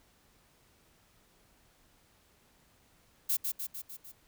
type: noise with echo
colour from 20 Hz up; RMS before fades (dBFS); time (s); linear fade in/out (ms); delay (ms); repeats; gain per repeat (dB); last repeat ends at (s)
violet; -29; 3.29-3.37; 10; 150; 5; -4; 4.12
effects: pink hiss -66 dBFS RMS until 4.27 s